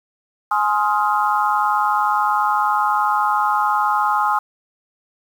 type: chord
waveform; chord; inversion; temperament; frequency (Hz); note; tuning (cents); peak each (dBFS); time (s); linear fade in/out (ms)
sine; F minor seventh; first; just; 838.1 / 1047.7 / 1257.2 / 1396.9; Ab5 / C6 / Eb6 / F6; +16 / +2 / +18 / 0; -19 / -21 / -20 / -25; 0.51-4.39; 5
effects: 7-bit